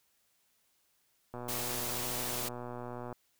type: click train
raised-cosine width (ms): 1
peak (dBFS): -28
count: 219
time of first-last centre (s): 1.34-3.127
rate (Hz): 122
type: noise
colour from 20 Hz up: white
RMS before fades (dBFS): -37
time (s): 1.48-2.49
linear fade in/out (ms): 10
effects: white hiss -73 dBFS RMS until 3.39 s

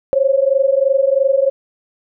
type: tone pair together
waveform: sine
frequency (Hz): 531.4 / 554.4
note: C5 / C#5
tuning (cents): +27 / 0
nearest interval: minor second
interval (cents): 73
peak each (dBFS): -14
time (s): 0.13-1.5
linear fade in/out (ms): 0
effects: none

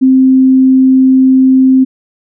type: tone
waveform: sine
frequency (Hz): 261.7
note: C4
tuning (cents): 0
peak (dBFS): -3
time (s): 0.01-1.85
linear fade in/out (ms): 20
effects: none

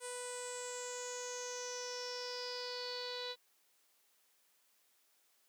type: tone with low-pass filter sweep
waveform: sawtooth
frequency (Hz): 493.9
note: B4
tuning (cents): 0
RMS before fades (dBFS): -43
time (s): 0-3.36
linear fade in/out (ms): 50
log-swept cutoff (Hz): 9000 to 4000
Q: 9.1
effects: white hiss -73 dBFS RMS until 5.48 s + high-pass 300 Hz 12 dB/octave

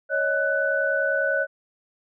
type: tone cluster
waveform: sine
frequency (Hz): 555 / 625 / 1493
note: C#5 / D#5 / F#6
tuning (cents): +2 / +8 / +15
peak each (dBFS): -25 / -27 / -23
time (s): 0.09-1.47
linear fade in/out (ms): 50
effects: none

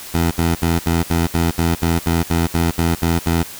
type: tone bursts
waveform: 15% pulse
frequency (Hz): 83.8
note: E2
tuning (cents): +29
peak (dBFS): -8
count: 14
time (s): 0.14-3.43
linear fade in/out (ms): 5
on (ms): 170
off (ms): 70
effects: white hiss -34 dBFS RMS until 3.59 s

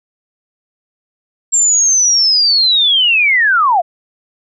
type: linear sweep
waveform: sine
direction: down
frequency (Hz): 7459 to 645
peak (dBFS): -8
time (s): 1.52-3.82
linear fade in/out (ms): 20
effects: none

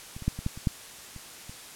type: clicks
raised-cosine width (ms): 5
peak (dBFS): -27 / -27 / -12 / -23 / -15 / -28 / -11 / -30 / -30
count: 9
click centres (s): 0.165 / 0.223 / 0.28 / 0.39 / 0.464 / 0.575 / 0.672 / 1.163 / 1.495
effects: white hiss -45 dBFS RMS until 1.75 s + low-pass 11000 Hz 12 dB/octave

